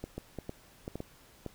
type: clicks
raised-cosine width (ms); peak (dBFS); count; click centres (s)
2; -24; 8; 0.04 / 0.18 / 0.387 / 0.494 / 0.879 / 0.956 / 1.004 / 1.463
effects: pink hiss -59 dBFS RMS until 1.54 s